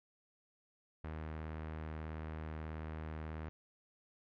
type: tone with low-pass filter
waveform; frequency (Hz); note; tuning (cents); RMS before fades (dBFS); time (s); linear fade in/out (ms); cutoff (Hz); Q
sawtooth; 78.4; D#2; +14; -44; 1.04-3.49; 0; 1900; 1.2
effects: none